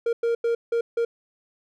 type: tone bursts at uneven times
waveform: triangle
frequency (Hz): 466.2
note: A#4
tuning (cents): 0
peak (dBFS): -18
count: 5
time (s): 0.06-0.13 / 0.23-0.35 / 0.44-0.55 / 0.72-0.81 / 0.97-1.05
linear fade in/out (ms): 5
effects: none